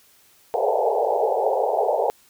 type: band-pass noise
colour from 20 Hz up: pink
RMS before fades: -21 dBFS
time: 0.54-2.1 s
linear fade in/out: 0 ms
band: 410 to 880 Hz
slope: 96 dB/octave
effects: white hiss -56 dBFS RMS until 2.29 s